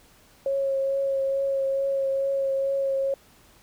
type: tone with vibrato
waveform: sine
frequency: 545 Hz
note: C#5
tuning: 29 cents flat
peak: -22 dBFS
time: 0.46-3.14 s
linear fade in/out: 2 ms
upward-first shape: triangle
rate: 2.3 Hz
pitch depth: 18 cents each way
effects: pink hiss -56 dBFS RMS until 3.62 s